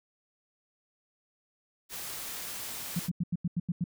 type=noise; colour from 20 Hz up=white; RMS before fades=-39 dBFS; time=1.89-3.1 s; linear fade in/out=50 ms
type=tone bursts; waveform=sine; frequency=173.8 Hz; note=F3; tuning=8 cents flat; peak=-26 dBFS; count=8; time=2.96-3.841 s; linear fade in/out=5 ms; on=34 ms; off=87 ms
effects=none